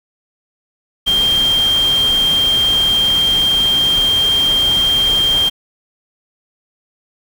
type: tone in noise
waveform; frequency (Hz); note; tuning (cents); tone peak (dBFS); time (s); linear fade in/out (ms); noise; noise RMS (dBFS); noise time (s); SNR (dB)
sine; 3185; G7; +27; -11; 1.06-5.5; 20; pink; -25; 1.06-5.5; +11
effects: none